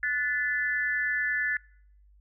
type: tone with amplitude modulation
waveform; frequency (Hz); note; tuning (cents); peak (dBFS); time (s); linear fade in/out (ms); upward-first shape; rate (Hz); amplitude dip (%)
sine; 1743; A6; -17; -21; 0.03-1.57; 2; sine; 271; 95
effects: noise-tail reverb RT60 0.6 s tail -24 dB re dry + added 50 Hz sine -55 dBFS peak until 2.2 s